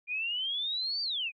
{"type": "exponential two-way sweep", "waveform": "sine", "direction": "up then down", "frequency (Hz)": [2400, 4699, 2400], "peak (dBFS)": -30, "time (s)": [0.07, 1.32], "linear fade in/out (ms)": 50, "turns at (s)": 1.02, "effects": ["AAC 64 kbps"]}